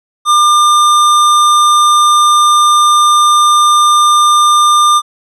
square tone, 1200 Hz, D6, 37 cents sharp, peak -6 dBFS, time 0.25-5.02 s, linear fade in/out 50 ms, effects resampled to 24000 Hz

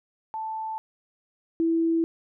sine tone pair in turn, 880 / 329.6 Hz, A5 / E4, 0 / 0 cents, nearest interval octave + perfect fourth, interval 1700 cents, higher first, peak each -29 / -20 dBFS, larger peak second, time 0.34-0.78 / 1.6-2.04 s, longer neither, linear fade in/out 0 ms, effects none

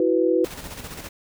sine chord, E suspended second, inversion none, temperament just, 329.6 / 370.8 / 494.4 Hz, E4 / F#4 / B4, 0 / +4 / +2 cents, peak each -21 dBFS, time 0-0.45 s, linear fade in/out 2 ms
pink noise with tremolo, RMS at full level -35 dBFS, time 0.44-1.09 s, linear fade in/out 5 ms, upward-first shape square, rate 15 Hz, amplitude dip 45%
effects none

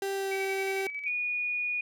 35% pulse tone with pitch glide, 392 to 387.5 Hz, G4 to G4, 0 to -20 cents, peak -28 dBFS, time 0.02-0.87 s, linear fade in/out 2 ms, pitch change -20 cents, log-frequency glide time 0.13-0.32 s
sine tone with tremolo, 2287 Hz, D7, 47 cents flat, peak -32 dBFS, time 0.31-1.11 s, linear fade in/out 10 ms, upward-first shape square, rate 11 Hz, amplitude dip 45%
sine tone, 2455 Hz, D#7, 24 cents flat, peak -28 dBFS, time 1.06-1.81 s, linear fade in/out 5 ms
effects none

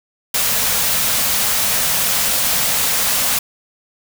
white band-stop noise, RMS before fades -17 dBFS, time 0.34-3.39 s, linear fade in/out 5 ms, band 280 to 430 Hz, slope 96 dB/octave, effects none

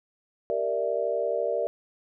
sine chord, E half-diminished seventh, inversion first, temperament equal, 392 / 466.2 / 587.3 / 659.3 Hz, G4 / Bb4 / D5 / E5, 0 / 0 / 0 / 0 cents, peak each -34 / -29 / -28 / -31 dBFS, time 0.5-1.67 s, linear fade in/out 0 ms, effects none

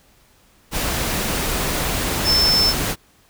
sine tone in noise, 5290 Hz, E8, 5 cents sharp, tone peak -14 dBFS, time 2.24-2.74 s, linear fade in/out 50 ms, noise pink, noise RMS -22 dBFS, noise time 0.71-2.96 s, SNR +5 dB, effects pink hiss -55 dBFS RMS until 3.29 s

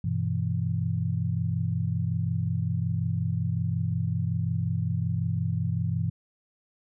sine chord, E minor, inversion first, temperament equal, 98 / 123.47 / 164.81 Hz, G2 / B2 / E3, 0 / 0 / 0 cents, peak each -29 dBFS, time 0.04-6.1 s, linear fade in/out 5 ms, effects none

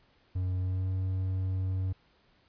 triangle tone with pitch glide, 92 to 93.88 Hz, F#2 to F#2, -9 to +26 cents, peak -26 dBFS, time 0.35-1.93 s, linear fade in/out 10 ms, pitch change +35 cents, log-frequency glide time 0.59-0.88 s, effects pink hiss -66 dBFS RMS until 2.48 s + resampled to 11025 Hz

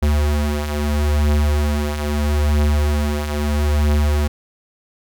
square beating tone pair, 73.42 / 74.19 Hz, D2 / D2, 0 / +18 cents, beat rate 0.77 Hz, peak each -23 / -17 dBFS, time 0.02-4.28 s, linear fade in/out 10 ms, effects none

